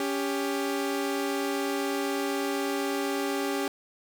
sawtooth tone pair together, 280 / 396 Hz, C#4 / G4, +18 / +18 cents, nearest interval tritone, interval 600 cents, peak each -26 dBFS, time 0-3.68 s, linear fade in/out 2 ms, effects none

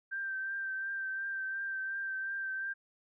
sine tone with vibrato, 1568 Hz, G6, in tune, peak -34 dBFS, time 0.11-2.74 s, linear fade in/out 20 ms, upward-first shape triangle, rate 2.8 Hz, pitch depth 27 cents each way, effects none

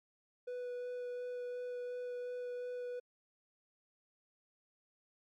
triangle tone with vibrato, 492.9 Hz, B4, 3 cents flat, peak -37 dBFS, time 0.47-3 s, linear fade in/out 10 ms, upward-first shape sine, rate 2.8 Hz, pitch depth 8 cents each way, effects MP3 64 kbps

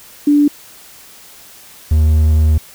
sine / triangle tone pair in turn, 291.8 / 77.58 Hz, D4 / D#2, -11 / -4 cents, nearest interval octave + major seventh, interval 2293 cents, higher first, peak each -7 / -6 dBFS, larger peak second, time 0.27-0.48 / 1.91-2.58 s, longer second, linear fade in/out 5 ms, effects white hiss -40 dBFS RMS until 2.74 s

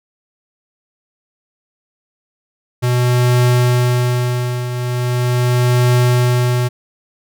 square tone with tremolo, 123.47 Hz, B2, in tune, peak -10 dBFS, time 2.82-6.69 s, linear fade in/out 20 ms, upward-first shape triangle, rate 0.4 Hz, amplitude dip 70%, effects none

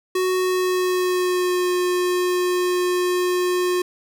square tone with pitch glide, 370 to 360.1 Hz, F#4 to F#4, 0 to -47 cents, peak -19 dBFS, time 0.15-3.82 s, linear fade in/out 5 ms, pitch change -47 cents, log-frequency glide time 0.32-1.64 s, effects none

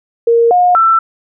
sine tone with pitch steps, 465.5 / 717 / 1335 Hz, A#4 / F5 / E6, -2 / +45 / +22 cents, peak -6 dBFS, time 0.27-0.99 s, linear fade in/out 5 ms, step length 240 ms, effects none

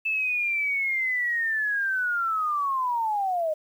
sine linear sweep, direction down, 2637 to 606 Hz, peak -23 dBFS, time 0.05-3.54 s, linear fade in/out 10 ms, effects 9-bit

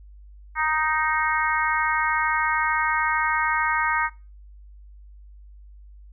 harmonic tone, 311.1 Hz, D#4, in tune, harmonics 3 / 4 / 5 / 6 / 7, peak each -25 / -26 / -27 / -28 / -28 dBFS, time 0.55-4.1 s, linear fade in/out 50 ms, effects noise-tail reverb RT60 0.3 s tail -23 dB re dry + added 50 Hz sine -43 dBFS peak until 6.12 s

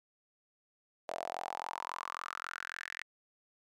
sawtooth tone with high-pass filter sweep, 43.65 Hz, F1, in tune, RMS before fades -42 dBFS, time 1.08-3.03 s, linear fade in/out 10 ms, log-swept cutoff 630 to 1900 Hz, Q 6, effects low-pass 10000 Hz 12 dB/octave

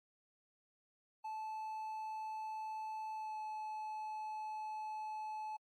triangle tone with pitch glide, 871 to 862 Hz, A5 to A5, -18 to -36 cents, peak -39 dBFS, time 1.24-5.57 s, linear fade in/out 10 ms, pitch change -18 cents, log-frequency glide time 3.14-3.38 s, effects AAC 64 kbps

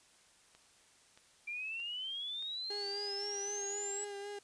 click train, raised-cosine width 0.2 ms, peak -40 dBFS, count 4, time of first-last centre 0.55-2.425 s, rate 1.6 Hz
sine exponential sweep, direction up, 2356 to 7902 Hz, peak -38 dBFS, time 1.47-4.05 s, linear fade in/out 10 ms
35% pulse tone with vibrato, 404.9 Hz, G#4, 44 cents flat, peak -40 dBFS, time 2.7-4.39 s, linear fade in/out 5 ms, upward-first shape sine, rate 3.9 Hz, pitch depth 25 cents each way
effects white hiss -65 dBFS RMS until 4.43 s + resampled to 22050 Hz

